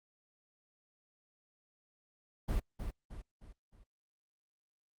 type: noise with echo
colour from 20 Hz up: brown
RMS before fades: -32 dBFS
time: 2.48-2.6 s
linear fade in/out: 10 ms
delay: 310 ms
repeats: 4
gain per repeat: -7 dB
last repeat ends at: 3.84 s
effects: noise-tail reverb RT60 0.1 s tail -26 dB re dry + Opus 32 kbps